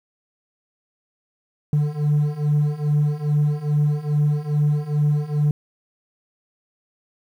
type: beating tone pair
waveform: triangle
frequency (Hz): 146.83 / 149.23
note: D3 / D3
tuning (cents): 0 / +28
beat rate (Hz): 2.4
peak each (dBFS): -19 / -17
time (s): 1.73-5.51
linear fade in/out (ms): 2
effects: tanh soft clip ceiling -9 dBFS + 9-bit